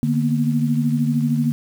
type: tone cluster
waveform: sine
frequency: 148.2 / 234.3 / 247.4 Hz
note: D3 / A#3 / B3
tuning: +16 / +9 / +3 cents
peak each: -20 / -19 / -25 dBFS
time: 0.03-1.52 s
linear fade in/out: 0 ms
effects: 7-bit